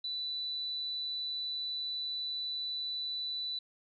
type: tone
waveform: sine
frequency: 3976 Hz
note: B7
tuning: 11 cents sharp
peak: -34 dBFS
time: 0.04-3.59 s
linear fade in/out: 5 ms
effects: none